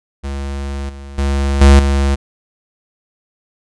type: tone with level steps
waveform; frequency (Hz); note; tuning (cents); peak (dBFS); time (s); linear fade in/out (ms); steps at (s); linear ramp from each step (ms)
square; 69.3; C#2; 0; -21 / -30 / -14 / -4 / -12; 0.23-2.16; 20; 0.89 / 1.18 / 1.61 / 1.79; 5
effects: resampled to 22050 Hz